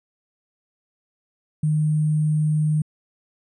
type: tone with sample-and-hold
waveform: sine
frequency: 153.3 Hz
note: D#3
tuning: 25 cents flat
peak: -17 dBFS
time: 1.63-2.82 s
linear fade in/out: 5 ms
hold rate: 8820 Hz
effects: resampled to 22050 Hz